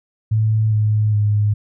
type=tone with pitch steps; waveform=sine; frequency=109.3 / 106.87 / 104.48 Hz; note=A2 / A2 / G#2; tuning=-11 / -50 / +11 cents; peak=-13 dBFS; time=0.31-1.54 s; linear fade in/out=10 ms; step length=410 ms; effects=none